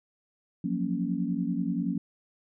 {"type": "chord", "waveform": "sine", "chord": "Gb major seventh", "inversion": "third", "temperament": "equal", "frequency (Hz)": [174.61, 185, 233.1, 277.2], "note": ["F3", "Gb3", "Bb3", "Db4"], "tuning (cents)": [0, 0, 0, 0], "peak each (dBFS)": -32, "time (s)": [0.64, 1.98], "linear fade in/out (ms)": 5, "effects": []}